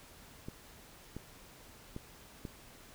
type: clicks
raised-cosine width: 3 ms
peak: -28 dBFS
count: 4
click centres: 0.485 / 1.166 / 1.964 / 2.452 s
effects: pink hiss -56 dBFS RMS until 2.94 s